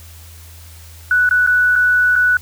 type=tone with dropouts; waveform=sine; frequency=1480 Hz; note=F#6; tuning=in tune; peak=-10 dBFS; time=1.11-2.37 s; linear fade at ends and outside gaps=2 ms; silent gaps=1.291-1.31 / 1.465-1.473 / 1.756-1.76 / 2.156-2.161 s; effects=added 82 Hz sine -37 dBFS peak until 2.41 s + white hiss -43 dBFS RMS until 2.41 s